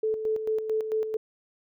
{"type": "tone with tremolo", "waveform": "sine", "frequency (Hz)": 436.8, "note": "A4", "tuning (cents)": -13, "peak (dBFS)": -23, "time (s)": [0.03, 1.17], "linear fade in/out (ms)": 5, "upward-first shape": "square", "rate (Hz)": 4.5, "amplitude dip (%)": 55, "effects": []}